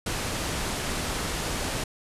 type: low-pass noise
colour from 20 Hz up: pink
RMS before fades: -30 dBFS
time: 0.06-1.84 s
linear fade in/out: 5 ms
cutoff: 11000 Hz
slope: 24 dB/octave
effects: resampled to 32000 Hz